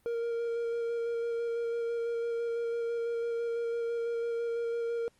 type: tone with vibrato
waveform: triangle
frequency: 466.4 Hz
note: A#4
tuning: 1 cent sharp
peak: -28 dBFS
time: 0.06-5.08 s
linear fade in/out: 0 ms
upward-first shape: square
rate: 6 Hz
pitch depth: 10 cents each way
effects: pink hiss -69 dBFS RMS until 5.19 s + Opus 32 kbps